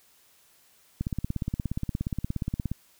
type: click train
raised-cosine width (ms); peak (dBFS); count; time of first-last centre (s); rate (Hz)
5; -16; 30; 1.01-2.716; 17
effects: white hiss -61 dBFS RMS until 2.99 s